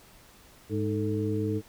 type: harmonic tone with a mistuned harmonic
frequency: 103.83 Hz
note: G#2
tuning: in tune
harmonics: 1 / 2 / 3 / 4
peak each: -30 / -34 / -31 / -32 dBFS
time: 0.69-1.62 s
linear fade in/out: 50 ms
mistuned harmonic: 4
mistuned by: +100 cents
effects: pink hiss -55 dBFS RMS until 1.68 s